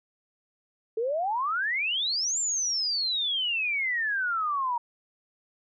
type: exponential two-way sweep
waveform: sine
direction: up then down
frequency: 430.4 to 7430 to 933 Hz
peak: -25 dBFS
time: 0.97-4.78 s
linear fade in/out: 5 ms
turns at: 2.39 s
effects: none